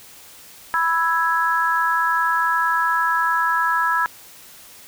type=chord; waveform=sine; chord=E major; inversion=second; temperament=equal; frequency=987.8 / 1318.5 / 1661.2 Hz; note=B5 / E6 / G#6; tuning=0 / 0 / 0 cents; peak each=-21 dBFS; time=0.74-4.06 s; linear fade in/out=0 ms; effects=white hiss -44 dBFS RMS until 4.87 s